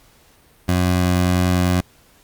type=tone; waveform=20% pulse; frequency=90.2 Hz; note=F#2; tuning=44 cents flat; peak=-10 dBFS; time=0.68-1.81 s; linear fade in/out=10 ms; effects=pink hiss -53 dBFS RMS until 2.23 s + Opus 48 kbps